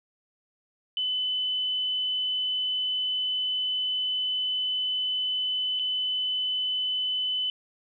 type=tone with dropouts; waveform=sine; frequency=3015 Hz; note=F#7; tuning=32 cents sharp; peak=-25 dBFS; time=0.97-7.5 s; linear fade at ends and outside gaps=1 ms; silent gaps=5.791-5.795 s; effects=none